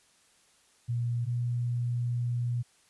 sine tone pair in turn, 119.3 / 120.76 Hz, A#2 / B2, +41 / -38 cents, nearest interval unison, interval 21 cents, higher second, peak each -27 dBFS, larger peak neither, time 0.88-1.26 / 1.26-2.63 s, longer second, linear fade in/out 20 ms, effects white hiss -64 dBFS RMS until 2.89 s + resampled to 24000 Hz

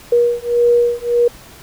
sine beating tone pair, 477 / 478.7 Hz, A#4 / A#4, +40 / +46 cents, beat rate 1.7 Hz, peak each -14 dBFS, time 0.12-1.28 s, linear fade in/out 5 ms, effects pink hiss -40 dBFS RMS until 1.62 s

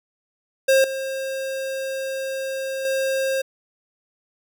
square tone with level steps, 534 Hz, C5, 35 cents sharp, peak -14 / -26 / -21 dBFS, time 0.68-3.42 s, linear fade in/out 10 ms, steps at 0.84 / 2.85 s, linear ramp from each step 2 ms, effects none

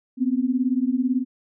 sine beating tone pair, 245.9 / 263.9 Hz, B3 / C4, -7 / +15 cents, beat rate 18 Hz, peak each -22 dBFS, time 0.17-1.25 s, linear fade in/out 50 ms, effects none

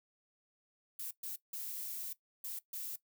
violet noise bursts at uneven times, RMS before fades -42 dBFS, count 5, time 0.99-1.11 / 1.23-1.36 / 1.53-2.13 / 2.44-2.59 / 2.73-2.96 s, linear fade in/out 5 ms, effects noise-tail reverb RT60 0.1 s tail -17 dB re dry

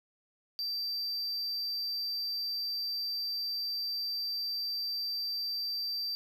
triangle tone, 4679 Hz, D8, 7 cents flat, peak -31 dBFS, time 0.59-6.15 s, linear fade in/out 0 ms, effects none

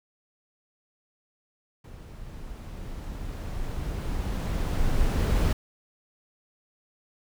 brown noise with level ramp, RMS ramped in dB -43 to -21 dBFS, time 1.84-5.53 s, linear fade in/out 5 ms, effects none

